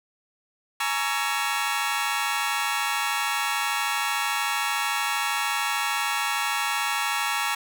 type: chord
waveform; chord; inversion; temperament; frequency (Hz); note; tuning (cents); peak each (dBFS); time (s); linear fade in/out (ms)
20% pulse; A# half-diminished seventh; third; just; 839.1 / 932.3 / 1118.8 / 1342.6; G#5 / A#5 / C#6 / E6; +18 / 0 / +16 / +31; -25; 0.8-7.55; 5
effects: none